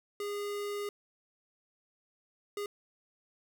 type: tone bursts at uneven times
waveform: square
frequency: 409.3 Hz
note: G#4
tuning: 25 cents flat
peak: -35 dBFS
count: 2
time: 0.2-0.89 / 2.57-2.66 s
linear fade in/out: 2 ms
effects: none